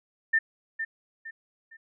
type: tone with echo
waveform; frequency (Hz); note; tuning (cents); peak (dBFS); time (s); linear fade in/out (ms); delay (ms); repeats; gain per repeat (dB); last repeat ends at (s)
sine; 1796; A6; +35; -19; 0.33-0.39; 10; 460; 3; -9; 1.77
effects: none